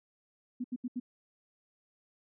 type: tone bursts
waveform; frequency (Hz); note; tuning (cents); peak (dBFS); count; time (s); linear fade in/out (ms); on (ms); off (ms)
sine; 247.7; B3; +5; -32; 4; 0.6-1; 10; 43; 76
effects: none